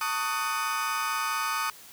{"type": "chord", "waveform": "35% pulse", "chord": "D# half-diminished seventh", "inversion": "second", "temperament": "just", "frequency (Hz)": [896, 1120.1, 1244.5, 1493.4], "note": ["A5", "C#6", "D#6", "F#6"], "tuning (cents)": [31, 18, 0, 16], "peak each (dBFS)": [-33, -32, -28, -34], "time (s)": [0.01, 1.7], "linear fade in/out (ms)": 2, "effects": ["white hiss -49 dBFS RMS until 1.92 s"]}